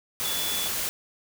sine tone in noise, 3443 Hz, A7, 38 cents flat, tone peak -31 dBFS, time 0.25-0.68 s, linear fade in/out 0 ms, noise white, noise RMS -29 dBFS, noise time 0.2-0.89 s, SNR -5 dB, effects none

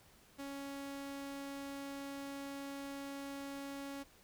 sawtooth tone, 278 Hz, C#4, 5 cents sharp, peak -39 dBFS, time 0.38-4.04 s, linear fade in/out 20 ms, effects pink hiss -64 dBFS RMS until 4.23 s

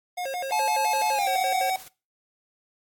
square tone with vibrato, 622.3 Hz, D#5, in tune, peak -29 dBFS, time 0.17-1.71 s, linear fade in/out 10 ms, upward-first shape square, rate 5.9 Hz, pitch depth 250 cents each way
square tone with pitch glide, 861 to 753.9 Hz, A5 to F#5, -38 to +32 cents, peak -24 dBFS, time 0.52-1.76 s, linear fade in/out 2 ms, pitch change -230 cents, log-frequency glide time 1.13-1.3 s
white noise with tremolo, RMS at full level -44 dBFS, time 0.93-1.88 s, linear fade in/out 2 ms, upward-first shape square, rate 15 Hz, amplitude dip 30%
effects noise-tail reverb RT60 0.3 s tail -20 dB re dry + AAC 64 kbps

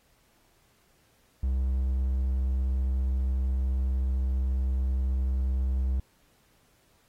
triangle tone, 65 Hz, C2, 11 cents flat, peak -22 dBFS, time 1.43-6 s, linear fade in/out 5 ms, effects pink hiss -66 dBFS RMS until 7.08 s + AAC 48 kbps

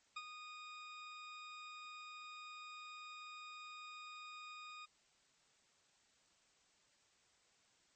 20% pulse tone with ADSR envelope, 1235 Hz, D#6, 13 cents flat, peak -37 dBFS, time 0.16-4.86 s, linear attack 8 ms, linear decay 46 ms, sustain -8 dB, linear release 15 ms, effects white hiss -73 dBFS RMS until 7.95 s + MP3 32 kbps

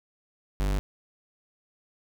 45% pulse tone, 49 Hz, G1, in tune, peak -24 dBFS, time 0.6-0.79 s, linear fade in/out 0 ms, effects 10-bit

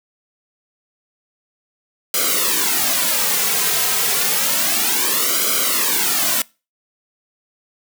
white noise with flanger, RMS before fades -18 dBFS, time 2.14-6.42 s, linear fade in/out 2 ms, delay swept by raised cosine 1.1 to 3.5 ms, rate 0.3 Hz, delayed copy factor -0.9, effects noise-tail reverb RT60 0.3 s tail -24 dB re dry + high-pass 200 Hz 12 dB/octave

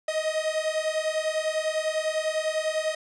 45% pulse beating tone pair, 622.3 / 632.3 Hz, D#5 / D#5, 0 / +28 cents, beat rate 10 Hz, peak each -28 dBFS, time 0.08-2.95 s, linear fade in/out 5 ms, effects resampled to 22050 Hz + 9-bit

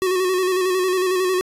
square tone with vibrato, 370 Hz, F#4, in tune, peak -18 dBFS, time 0.02-1.41 s, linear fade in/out 0 ms, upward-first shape square, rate 11 Hz, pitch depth 35 cents each way, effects resampled to 32000 Hz

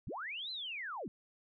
sine linear two-way sweep, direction up then down, 46.6 to 4140 to 152.8 Hz, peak -39 dBFS, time 0.07-1.08 s, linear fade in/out 0 ms, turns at 0.51 s, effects none

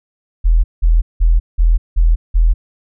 sine tone bursts, 41.2 Hz, E1, in tune, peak -7 dBFS, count 6, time 0.44-2.54 s, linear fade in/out 20 ms, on 200 ms, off 180 ms, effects none

